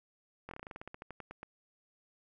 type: slowing click train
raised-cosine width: 0.5 ms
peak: -29 dBFS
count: 17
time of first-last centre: 0.49-1.431 s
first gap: 22 ms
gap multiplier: 1.12
effects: none